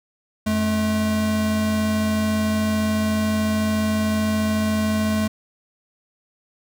square tone pair together, 89.7 / 215.3 Hz, F2 / A3, +47 / -37 cents, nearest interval octave + minor third, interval 1516 cents, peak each -28 / -20 dBFS, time 0.46-5.28 s, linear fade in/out 10 ms, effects none

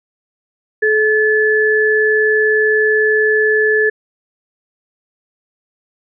sine tone pair together, 430.1 / 1729 Hz, A4 / A6, -39 / -31 cents, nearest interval 2 octaves, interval 2408 cents, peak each -13 dBFS, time 0.82-3.9 s, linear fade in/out 10 ms, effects none

